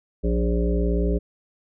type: harmonic tone with a mistuned harmonic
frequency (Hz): 58.1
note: A#1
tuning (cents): -5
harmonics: 1 / 3 / 5 / 7 / 9 / 10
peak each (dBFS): -21 / -26 / -30 / -27 / -33 / -35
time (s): 0.23-1.19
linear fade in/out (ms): 20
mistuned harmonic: 3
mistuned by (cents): +30
effects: none